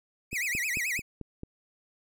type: tone with vibrato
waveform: 45% pulse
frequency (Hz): 2217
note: C#7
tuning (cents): 0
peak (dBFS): -28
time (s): 0.31-1.02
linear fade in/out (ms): 50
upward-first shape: sine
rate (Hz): 9.2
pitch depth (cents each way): 270
type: click train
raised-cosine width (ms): 3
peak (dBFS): -25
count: 6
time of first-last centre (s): 0.33-1.434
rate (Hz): 4.53
effects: none